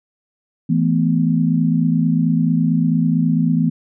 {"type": "chord", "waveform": "sine", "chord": "E suspended fourth", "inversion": "none", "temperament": "equal with one note detuned", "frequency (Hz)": [164.81, 220, 249.1], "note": ["E3", "A3", "B3"], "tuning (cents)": [0, 0, 15], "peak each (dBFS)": [-16, -20, -18], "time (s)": [0.69, 3.7], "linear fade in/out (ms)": 10, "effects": []}